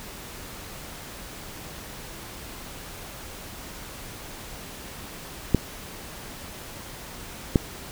clicks, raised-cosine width 3 ms, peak -3 dBFS, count 2, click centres 5.547 / 7.558 s, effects pink hiss -40 dBFS RMS until 7.91 s

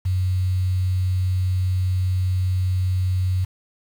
sine tone with quantisation, 92.5 Hz, F#2, in tune, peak -18 dBFS, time 0.05-3.45 s, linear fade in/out 10 ms, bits 7, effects none

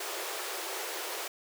pink high-pass noise, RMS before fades -37 dBFS, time 0-1.28 s, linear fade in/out 5 ms, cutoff 340 Hz, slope 96 dB/octave, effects none

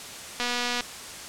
click train, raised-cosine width 0.2 ms, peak -11 dBFS, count 100, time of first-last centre 0.4-0.807 s, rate 243 Hz, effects white hiss -39 dBFS RMS until 1.28 s + low-pass 9000 Hz 12 dB/octave

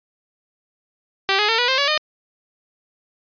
5% pulse tone with pitch steps, 389.1 / 419.4 / 452.2 / 487.4 / 525.4 / 566.4 / 610.6 Hz, G4 / G#4 / A4 / B4 / C5 / C#5 / D#5, -13 / +17 / +47 / -23 / +7 / +37 / -33 cents, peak -4 dBFS, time 1.29-1.976 s, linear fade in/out 0 ms, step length 98 ms, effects resampled to 11025 Hz

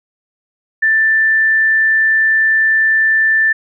sine tone, 1770 Hz, A6, 10 cents sharp, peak -9 dBFS, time 0.82-3.53 s, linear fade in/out 10 ms, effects none

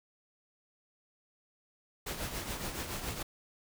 pink noise with tremolo, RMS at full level -36 dBFS, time 2.06-3.23 s, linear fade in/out 10 ms, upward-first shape triangle, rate 7.1 Hz, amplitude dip 60%, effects none

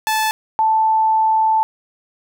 sawtooth / sine tone pair in turn, 872 / 879.6 Hz, A5 / A5, -16 / -1 cents, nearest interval unison, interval 15 cents, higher second, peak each -12 / -12 dBFS, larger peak neither, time 0.07-0.31 / 0.59-1.63 s, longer second, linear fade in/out 0 ms, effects none

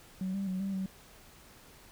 sine tone with pitch steps, 187.6 / 196.4 / 186.2 / 195.4 / 190 Hz, F#3 / G3 / F#3 / G3 / F#3, +24 / +4 / +11 / -5 / +46 cents, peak -30 dBFS, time 0.21-0.86 s, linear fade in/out 2 ms, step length 130 ms, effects tanh soft clip ceiling -28 dBFS + pink hiss -56 dBFS RMS until 1.91 s

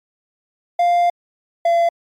triangle tone pair in turn, 698.5 / 681 Hz, F5 / F5, 0 / -44 cents, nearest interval unison, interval 44 cents, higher first, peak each -10 dBFS, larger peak neither, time 0.79-1.1 / 1.65-1.89 s, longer first, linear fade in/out 5 ms, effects MP3 96 kbps

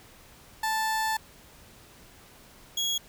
30% pulse tone pair in turn, 880 / 3322 Hz, A5 / G#7, 0 / 0 cents, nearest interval octave + major seventh, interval 2300 cents, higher second, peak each -23 dBFS, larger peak neither, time 0.63-1.17 / 2.77-2.98 s, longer first, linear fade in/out 5 ms, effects pink hiss -53 dBFS RMS until 3.08 s

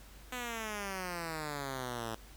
5% pulse exponential sweep, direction down, 253.7 to 110 Hz, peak -26 dBFS, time 0.32-2.15 s, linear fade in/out 5 ms, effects added 50 Hz sine -53 dBFS peak until 2.36 s + pink hiss -57 dBFS RMS until 2.36 s

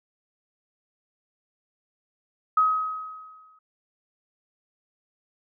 sine tone with exponential decay, 1268 Hz, D#6, 32 cents sharp, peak -15 dBFS, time 2.57-3.59 s, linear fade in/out 5 ms, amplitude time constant 220 ms, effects none

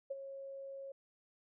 sine tone with ADSR envelope, 546 Hz, C#5, 26 cents flat, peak -35 dBFS, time 0.1-0.92 s, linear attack 11 ms, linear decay 28 ms, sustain -9 dB, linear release 5 ms, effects none

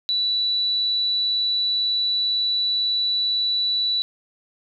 sine tone, 3951 Hz, B7, in tune, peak -19 dBFS, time 0.09-4.02 s, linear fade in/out 0 ms, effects none

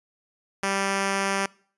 5% pulse tone, 196 Hz, G3, in tune, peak -12 dBFS, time 0.63-1.46 s, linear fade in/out 2 ms, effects noise-tail reverb RT60 0.5 s tail -24 dB re dry + resampled to 24000 Hz

